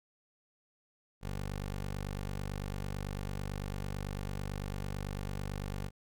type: tone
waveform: 15% pulse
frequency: 49 Hz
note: G1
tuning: in tune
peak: -30 dBFS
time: 1.21-5.91 s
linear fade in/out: 50 ms
effects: none